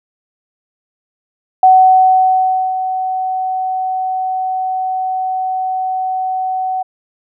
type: tone with ADSR envelope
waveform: sine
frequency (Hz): 750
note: F#5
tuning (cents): +23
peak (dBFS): -3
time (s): 1.63-6.83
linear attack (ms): 3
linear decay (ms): 1100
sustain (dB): -12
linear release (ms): 11
effects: none